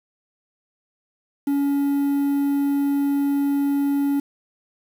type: tone with quantisation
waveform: triangle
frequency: 282 Hz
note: C#4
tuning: 30 cents sharp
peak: -16 dBFS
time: 1.47-4.2 s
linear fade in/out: 5 ms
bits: 7
effects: none